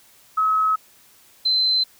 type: tone pair in turn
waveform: sine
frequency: 1283 / 4073 Hz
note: E6 / C8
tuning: -47 / -47 cents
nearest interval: octave + minor sixth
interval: 2000 cents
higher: second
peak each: -16 dBFS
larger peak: neither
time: 0.37-0.76 / 1.45-1.84 s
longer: neither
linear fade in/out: 10 ms
effects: white hiss -53 dBFS RMS until 1.99 s